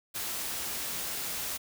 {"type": "noise", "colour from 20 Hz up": "white", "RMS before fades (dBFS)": -35, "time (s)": [0.14, 1.58], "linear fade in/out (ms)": 20, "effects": []}